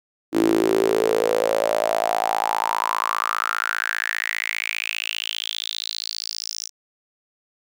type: tone with high-pass filter sweep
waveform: sawtooth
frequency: 55 Hz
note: A1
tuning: in tune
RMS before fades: -23 dBFS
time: 0.32-6.7 s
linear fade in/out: 50 ms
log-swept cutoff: 310 to 5800 Hz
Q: 7
effects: none

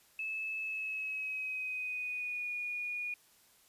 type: tone with pitch glide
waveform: sine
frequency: 2607 to 2447 Hz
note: E7 to D#7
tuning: -20 to -29 cents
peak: -35 dBFS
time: 0.19-3.14 s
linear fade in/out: 2 ms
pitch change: -109 cents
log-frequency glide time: 0.6-2.51 s
effects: white hiss -65 dBFS RMS until 3.68 s + resampled to 32000 Hz

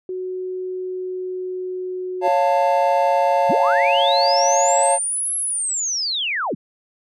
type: tone with pitch glide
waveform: sine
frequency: 369.6 to 367.5 Hz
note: F#4 to F#4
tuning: -2 to -12 cents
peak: -24 dBFS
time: 0.09-2.28 s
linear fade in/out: 2 ms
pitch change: -10 cents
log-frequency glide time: 0.64-2.07 s
type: chord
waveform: triangle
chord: Db augmented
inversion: none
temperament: equal with one note detuned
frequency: 554.4 / 698.5 / 888.7 Hz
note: Db5 / F5 / A5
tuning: 0 / 0 / +17 cents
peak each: -17 dBFS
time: 2.21-4.99 s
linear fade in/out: 50 ms
type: linear two-way sweep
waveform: sine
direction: up then down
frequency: 117 to 11175 to 117 Hz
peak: -20 dBFS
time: 3.49-6.55 s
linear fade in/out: 10 ms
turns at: 5.36 s
effects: none

